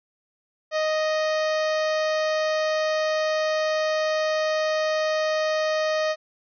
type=harmonic tone; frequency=622.3 Hz; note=D#5; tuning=in tune; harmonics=1 / 2 / 3 / 4 / 5 / 6 / 7 / 8 / 9 / 10; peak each=-22 / -31 / -31 / -38 / -40 / -41 / -39 / -42 / -44 / -47 dBFS; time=0.71-6.16 s; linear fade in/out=50 ms; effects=none

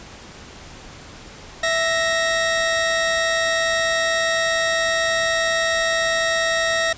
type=tone pair together; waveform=sawtooth; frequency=659.3 / 1868.1 Hz; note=E5 / A#6; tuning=0 / +3 cents; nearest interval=octave + tritone; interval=1803 cents; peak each=-17 / -17 dBFS; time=1.63-6.93 s; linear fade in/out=5 ms; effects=pink hiss -40 dBFS RMS until 6.97 s + resampled to 16000 Hz

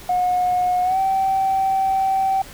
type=tone with pitch glide; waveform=sine; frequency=724 to 771.5 Hz; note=F#5 to G5; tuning=-38 to -28 cents; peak=-15 dBFS; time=0.09-2.42 s; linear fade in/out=5 ms; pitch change=+110 cents; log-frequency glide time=0.83-0.99 s; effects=tanh soft clip ceiling -12 dBFS + pink hiss -40 dBFS RMS until 2.53 s

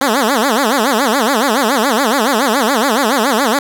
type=tone with vibrato; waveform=10% pulse; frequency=246.9 Hz; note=B3; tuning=in tune; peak=-3 dBFS; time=0.01-3.59 s; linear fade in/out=2 ms; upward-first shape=sine; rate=7.1 Hz; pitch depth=270 cents each way; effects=none

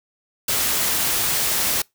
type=noise; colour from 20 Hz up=white; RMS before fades=-21 dBFS; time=0.48-1.82 s; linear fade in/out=5 ms; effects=noise-tail reverb RT60 0.2 s tail -26 dB re dry

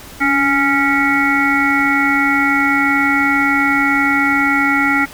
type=harmonic tone with a mistuned harmonic; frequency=277 Hz; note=C#4; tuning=1 cent flat; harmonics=1 / 3 / 5 / 7 / 8; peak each=-17 / -21 / -17 / -18 / -18 dBFS; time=0.2-5.06 s; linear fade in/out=20 ms; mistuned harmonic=1; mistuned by=+33 cents; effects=pink hiss -36 dBFS RMS until 5.13 s

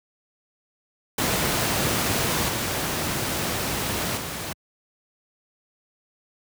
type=noise with level steps; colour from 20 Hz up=pink; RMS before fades=-23 / -26 / -31 dBFS; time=1.18-4.53 s; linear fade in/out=5 ms; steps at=2.48 / 4.17 s; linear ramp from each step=5 ms; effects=high-pass 80 Hz 12 dB/octave

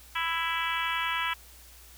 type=harmonic tone; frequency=330.7 Hz; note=E4; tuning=6 cents sharp; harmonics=3 / 4 / 5 / 6 / 7 / 8 / 9 / 10; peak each=-33 / -34 / -35 / -36 / -36 / -37 / -38 / -38 dBFS; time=0.15-1.34 s; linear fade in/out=10 ms; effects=added 60 Hz sine -53 dBFS peak until 1.97 s + white hiss -53 dBFS RMS until 1.97 s

